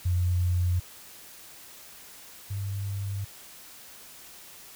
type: tone pair in turn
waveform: sine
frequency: 89.1 / 99.38 Hz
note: F2 / G2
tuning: +35 / +24 cents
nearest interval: major second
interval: 189 cents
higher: second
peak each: -22 / -29 dBFS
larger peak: first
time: 0.05-0.8 / 2.5-3.25 s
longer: neither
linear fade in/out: 10 ms
effects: white hiss -48 dBFS RMS until 4.75 s